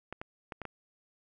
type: clicks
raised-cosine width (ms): 0.5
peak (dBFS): -24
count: 5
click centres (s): 0.126 / 0.215 / 0.522 / 0.617 / 0.653
effects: none